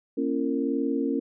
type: tone cluster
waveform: sine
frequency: 235.2 / 275.6 / 337.4 / 458.8 Hz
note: A#3 / C#4 / E4 / A#4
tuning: +16 / -10 / +40 / -28 cents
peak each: -31 / -26 / -31 / -31 dBFS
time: 0.17-1.2 s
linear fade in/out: 10 ms
effects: none